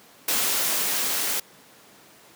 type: noise with level ramp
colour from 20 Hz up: white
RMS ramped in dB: -23 to -26 dBFS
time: 0.28-1.4 s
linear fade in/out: 5 ms
effects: pink hiss -51 dBFS RMS until 2.35 s + high-pass 200 Hz 12 dB/octave